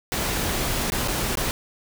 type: noise with dropouts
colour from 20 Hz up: pink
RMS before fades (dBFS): -25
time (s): 0.12-1.51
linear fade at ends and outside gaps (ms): 0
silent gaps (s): 0.901-0.921 / 1.076-1.082 / 1.354-1.372
effects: none